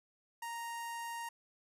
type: tone with notch filter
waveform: sawtooth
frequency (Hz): 932.3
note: A#5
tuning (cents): 0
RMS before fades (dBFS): -42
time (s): 0.42-1.29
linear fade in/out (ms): 5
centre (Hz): 4000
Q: 1.7
effects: resampled to 32000 Hz